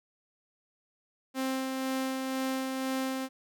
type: tone with tremolo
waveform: sawtooth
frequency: 263.4 Hz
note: C4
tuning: 12 cents sharp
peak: -25 dBFS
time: 1.34-3.29 s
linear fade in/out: 50 ms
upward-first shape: sine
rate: 2 Hz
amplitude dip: 30%
effects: none